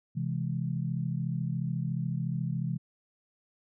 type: chord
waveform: sine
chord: C augmented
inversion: none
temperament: equal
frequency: 130.81 / 164.81 / 207.7 Hz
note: C3 / E3 / G#3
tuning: 0 / 0 / 0 cents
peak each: -32 / -32 / -38 dBFS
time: 0.15-2.78 s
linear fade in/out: 20 ms
effects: none